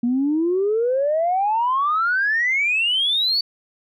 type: exponential sweep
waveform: sine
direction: up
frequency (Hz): 233.8 to 4565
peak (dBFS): -16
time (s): 0.03-3.41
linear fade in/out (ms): 5
effects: tanh soft clip ceiling -12 dBFS